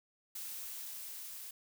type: noise with level ramp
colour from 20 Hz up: blue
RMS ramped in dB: -43 to -47 dBFS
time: 0.35-1.51 s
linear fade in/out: 5 ms
effects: none